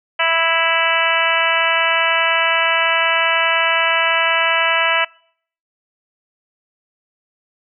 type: harmonic tone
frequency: 329.6 Hz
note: E4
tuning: in tune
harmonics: 2 / 3 / 4 / 5 / 6 / 7 / 8 / 9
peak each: -22 / -22 / -22 / -22 / -22 / -22 / -22 / -22 dBFS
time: 0.19-5.05 s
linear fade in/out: 10 ms
effects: noise-tail reverb RT60 0.6 s tail -25 dB re dry